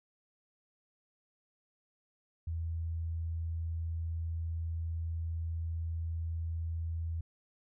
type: tone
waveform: sine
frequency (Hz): 82.41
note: E2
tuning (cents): 0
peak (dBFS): -33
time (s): 2.47-7.21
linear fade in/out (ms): 5
effects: none